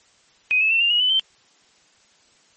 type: tone with pitch steps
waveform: sine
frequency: 2508 / 2599 / 2694 / 2792 / 2894 / 3000 / 3109 Hz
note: D#7 / E7 / E7 / F7 / F#7 / F#7 / G7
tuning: +13 / -25 / +37 / -1 / -39 / +23 / -15 cents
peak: -15 dBFS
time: 0.51-1.196 s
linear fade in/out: 0 ms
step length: 98 ms
effects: white hiss -57 dBFS RMS until 2.56 s + MP3 32 kbps